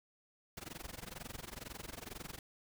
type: noise with amplitude modulation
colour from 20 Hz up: pink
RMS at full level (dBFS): -44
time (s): 0.57-2.39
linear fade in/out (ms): 2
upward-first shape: sine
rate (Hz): 22.1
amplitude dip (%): 95
effects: none